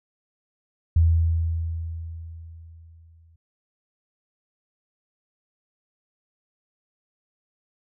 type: tone with exponential decay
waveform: sine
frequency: 82.41 Hz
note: E2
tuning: in tune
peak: -13 dBFS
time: 0.96-3.36 s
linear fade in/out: 5 ms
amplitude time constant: 520 ms
effects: none